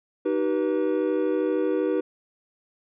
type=tone cluster; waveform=triangle; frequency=310.5 / 383.2 / 485.7 Hz; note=D#4 / G4 / B4; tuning=-3 / -39 / -29 cents; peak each=-24 dBFS; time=0.25-2.01 s; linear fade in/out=10 ms; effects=resampled to 8000 Hz